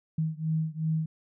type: beating tone pair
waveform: sine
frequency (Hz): 157.5 / 160.2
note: D#3 / E3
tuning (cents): +21 / -49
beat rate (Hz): 2.7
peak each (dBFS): -29 / -30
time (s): 0.18-1.06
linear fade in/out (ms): 5
effects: none